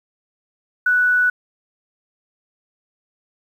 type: tone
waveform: sine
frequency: 1480 Hz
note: F#6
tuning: in tune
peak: -13 dBFS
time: 0.86-1.3 s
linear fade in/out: 5 ms
effects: 8-bit